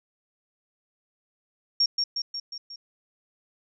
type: tone with echo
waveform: sine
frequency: 5540 Hz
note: F8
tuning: 15 cents flat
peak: -18 dBFS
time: 1.8-1.86 s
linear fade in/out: 5 ms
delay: 180 ms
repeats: 5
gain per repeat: -4 dB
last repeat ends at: 2.76 s
effects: none